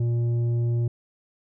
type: tone with tanh clipping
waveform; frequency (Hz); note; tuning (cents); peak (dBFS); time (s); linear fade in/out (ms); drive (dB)
sine; 118.3; A#2; +26; -22; 0-0.88; 5; 7
effects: none